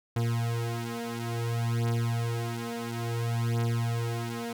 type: beating tone pair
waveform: 40% pulse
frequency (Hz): 116.54 / 117.12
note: A#2 / A#2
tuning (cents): 0 / +9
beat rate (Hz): 0.58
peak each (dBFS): -30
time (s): 0.16-4.53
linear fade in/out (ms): 5
effects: none